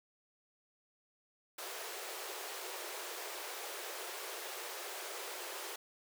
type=high-pass noise; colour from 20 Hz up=pink; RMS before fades=-44 dBFS; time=1.58-5.76 s; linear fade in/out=5 ms; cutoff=350 Hz; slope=96 dB/octave; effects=none